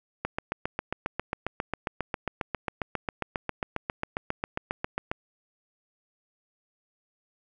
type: click train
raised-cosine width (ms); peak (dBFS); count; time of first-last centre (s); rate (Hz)
0.5; -13; 37; 0.25-5.115; 7.4
effects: none